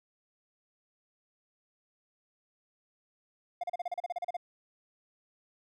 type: tone bursts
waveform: triangle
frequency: 707 Hz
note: F5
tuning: 21 cents sharp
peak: -29 dBFS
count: 13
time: 3.61-4.368 s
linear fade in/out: 5 ms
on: 26 ms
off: 35 ms
effects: none